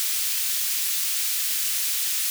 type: high-pass noise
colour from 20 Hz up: white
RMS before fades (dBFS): -25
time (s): 0-2.3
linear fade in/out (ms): 0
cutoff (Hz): 2400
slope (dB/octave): 12
effects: none